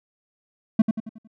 triangle tone with echo, 220.5 Hz, A3, 4 cents sharp, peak -9 dBFS, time 0.79-0.82 s, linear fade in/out 5 ms, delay 91 ms, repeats 5, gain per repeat -7 dB, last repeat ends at 1.275 s, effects none

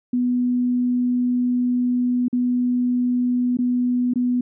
sine tone with dropouts, 246.9 Hz, B3, in tune, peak -17 dBFS, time 0.13-4.41 s, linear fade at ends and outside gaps 5 ms, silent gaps 2.283-2.328 / 3.571-3.587 / 4.137-4.157 s, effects none

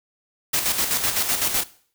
white noise with tremolo, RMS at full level -21 dBFS, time 0.53-1.64 s, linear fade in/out 10 ms, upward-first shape square, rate 7.9 Hz, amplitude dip 50%, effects noise-tail reverb RT60 0.5 s tail -18 dB re dry

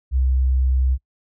sine tone, 64.9 Hz, C2, 13 cents flat, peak -14 dBFS, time 0.11-0.98 s, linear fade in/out 50 ms, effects noise-tail reverb RT60 0.1 s tail -25 dB re dry + tanh soft clip ceiling -10 dBFS

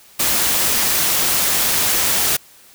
white noise, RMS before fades -17 dBFS, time 0.19-2.37 s, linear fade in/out 10 ms, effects white hiss -47 dBFS RMS until 2.74 s

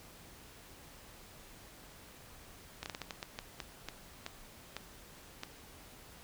slowing click train, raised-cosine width 0.2 ms, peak -22 dBFS, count 13, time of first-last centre 2.83-5.434 s, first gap 29 ms, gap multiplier 1.33, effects pink hiss -55 dBFS RMS until 6.23 s

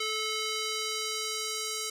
square tone with band-pass filter sweep, 434.8 Hz, A4, 21 cents flat, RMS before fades -33 dBFS, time 0-1.9 s, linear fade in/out 5 ms, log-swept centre 3600 to 6500 Hz, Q 1.1, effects none

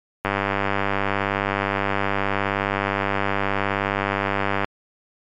click train, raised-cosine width 0.5 ms, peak -6 dBFS, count 437, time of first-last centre 0.25-4.645 s, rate 99.2 Hz, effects MP3 64 kbps

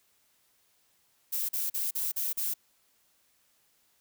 violet noise bursts, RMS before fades -31 dBFS, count 6, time 1.32-2.54 s, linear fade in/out 10 ms, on 170 ms, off 40 ms, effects white hiss -69 dBFS RMS until 4 s

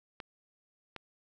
clicks, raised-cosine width 0.3 ms, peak -25 dBFS, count 2, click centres 0.202 / 0.963 s, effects none

